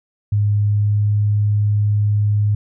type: tone with pitch glide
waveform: sine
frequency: 103.5 to 104.1 Hz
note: G#2 to G#2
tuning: -5 to +5 cents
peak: -13 dBFS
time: 0.32-2.55 s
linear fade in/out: 5 ms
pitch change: +10 cents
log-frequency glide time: 0.62-1.08 s
effects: none